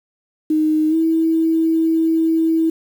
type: tone with pitch glide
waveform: sine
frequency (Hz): 310 to 324.3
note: D#4 to E4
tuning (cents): -6 to -28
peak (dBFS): -13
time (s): 0.5-2.7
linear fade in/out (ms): 5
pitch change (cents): +78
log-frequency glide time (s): 0.89-0.95
effects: 7-bit